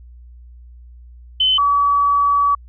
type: tone pair in turn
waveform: sine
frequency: 3047 / 1141.3 Hz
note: G7 / D6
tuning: -50 / -50 cents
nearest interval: octave + perfect fourth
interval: 1700 cents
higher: first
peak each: -12 dBFS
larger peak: neither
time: 1.4-1.58 / 1.58-2.55 s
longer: second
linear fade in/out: 5 ms
effects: added 60 Hz sine -38 dBFS peak until 2.68 s